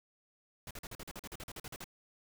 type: noise bursts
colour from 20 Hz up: pink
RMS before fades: -45 dBFS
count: 15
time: 0.67-1.842 s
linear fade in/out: 2 ms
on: 38 ms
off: 43 ms
effects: none